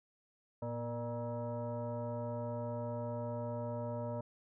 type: tone with frequency modulation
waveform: sine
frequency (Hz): 240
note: B3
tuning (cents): -49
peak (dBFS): -36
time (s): 0.62-4.21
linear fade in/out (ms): 5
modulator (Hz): 355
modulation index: 1.7
effects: none